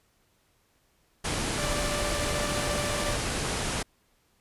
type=low-pass noise; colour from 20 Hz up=pink; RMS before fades=-30 dBFS; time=1.24-3.83 s; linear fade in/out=10 ms; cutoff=11000 Hz; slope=96 dB/octave
type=tone with tremolo; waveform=sawtooth; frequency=587.3 Hz; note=D5; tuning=in tune; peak=-26 dBFS; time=1.56-3.18 s; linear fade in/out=50 ms; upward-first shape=triangle; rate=14 Hz; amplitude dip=40%
effects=pink hiss -68 dBFS RMS until 4.4 s + resampled to 32000 Hz